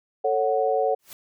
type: chord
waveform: sine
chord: F# minor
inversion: first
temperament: just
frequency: 444 / 555 / 740 Hz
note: A4 / C#5 / F#5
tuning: +16 / +2 / 0 cents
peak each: -24 dBFS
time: 0.24-0.95 s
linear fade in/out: 10 ms
type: noise with exponential growth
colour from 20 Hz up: white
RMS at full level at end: -38 dBFS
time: 0.99-1.13 s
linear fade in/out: 1 ms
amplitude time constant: 30 ms
effects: none